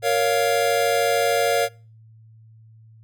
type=chord; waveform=square; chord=Bb minor; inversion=none; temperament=just; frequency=466.2 / 559.4 / 699.2 Hz; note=Bb4 / Db5 / F5; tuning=0 / +16 / +2 cents; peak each=-23 dBFS; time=0.02-1.69 s; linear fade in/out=50 ms; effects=noise-tail reverb RT60 0.4 s tail -25 dB re dry + added 111 Hz sine -46 dBFS peak until 3.03 s